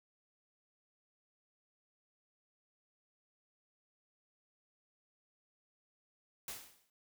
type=noise with exponential decay; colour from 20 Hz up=white; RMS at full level=-41 dBFS; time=6.48-6.9 s; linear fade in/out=2 ms; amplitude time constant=91 ms; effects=none